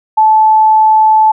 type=tone; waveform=sine; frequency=870 Hz; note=A5; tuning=20 cents flat; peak=-4 dBFS; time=0.17-1.32 s; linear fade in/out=10 ms; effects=none